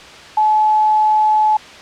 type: tone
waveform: sine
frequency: 858 Hz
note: A5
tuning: 44 cents flat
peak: -10 dBFS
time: 0.37-1.57 s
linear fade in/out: 5 ms
effects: white hiss -36 dBFS RMS until 1.81 s + low-pass 4000 Hz 12 dB/octave